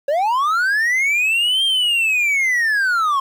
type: linear two-way sweep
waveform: triangle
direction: up then down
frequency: 540 to 3209 to 1060 Hz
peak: -13 dBFS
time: 0.08-3.2 s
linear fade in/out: 5 ms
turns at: 1.64 s
effects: 8-bit